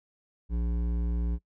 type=tone with hard clipping; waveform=sine; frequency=58.4 Hz; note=A#1; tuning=4 cents sharp; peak=-28 dBFS; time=0.49-1.39 s; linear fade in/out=50 ms; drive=11 dB; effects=noise-tail reverb RT60 0.1 s tail -23 dB re dry